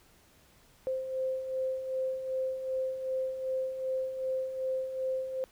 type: beating tone pair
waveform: sine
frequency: 520 / 522.6 Hz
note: C5 / C5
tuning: -11 / -2 cents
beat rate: 2.6 Hz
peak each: -39 / -31 dBFS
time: 0.87-5.44 s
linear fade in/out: 0 ms
effects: pink hiss -62 dBFS RMS until 5.51 s